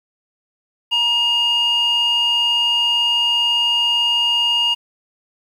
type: tone with band-pass filter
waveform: square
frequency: 947 Hz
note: A#5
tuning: 27 cents sharp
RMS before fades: -17 dBFS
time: 0.91-4.75 s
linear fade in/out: 20 ms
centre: 2600 Hz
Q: 8.7
effects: 8-bit